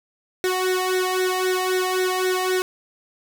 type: tone with flanger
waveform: sawtooth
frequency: 370 Hz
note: F#4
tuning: in tune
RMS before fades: -22 dBFS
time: 0.44-2.62 s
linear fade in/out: 0 ms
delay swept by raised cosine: 0.51 to 1.06 ms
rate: 3.8 Hz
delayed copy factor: +0.95
effects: none